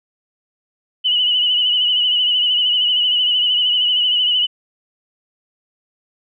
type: tone with vibrato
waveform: sine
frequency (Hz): 2960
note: F#7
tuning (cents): 0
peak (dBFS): -13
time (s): 1.04-4.47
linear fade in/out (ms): 20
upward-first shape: sine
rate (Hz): 13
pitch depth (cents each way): 50
effects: none